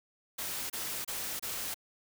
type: noise bursts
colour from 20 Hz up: white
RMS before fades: -37 dBFS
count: 4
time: 0.38-1.744 s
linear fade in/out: 10 ms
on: 320 ms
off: 28 ms
effects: none